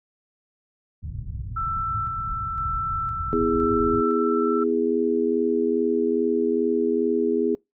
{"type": "low-pass noise", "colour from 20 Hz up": "white", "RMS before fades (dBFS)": -33, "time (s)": [1.02, 4.02], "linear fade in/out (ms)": 20, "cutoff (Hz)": 120, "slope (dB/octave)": 24}
{"type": "tone with tremolo", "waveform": "sine", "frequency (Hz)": 1331, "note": "E6", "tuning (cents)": 16, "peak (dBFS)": -24, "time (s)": [1.56, 4.64], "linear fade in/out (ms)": 10, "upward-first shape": "square", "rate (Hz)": 0.98, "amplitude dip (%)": 25}
{"type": "harmonic tone", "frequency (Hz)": 82.41, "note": "E2", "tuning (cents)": 0, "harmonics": [3, 4, 5], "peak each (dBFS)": [-25, -25, -22], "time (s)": [3.33, 7.55], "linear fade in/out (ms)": 0}
{"effects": ["noise-tail reverb RT60 0.2 s tail -26 dB re dry"]}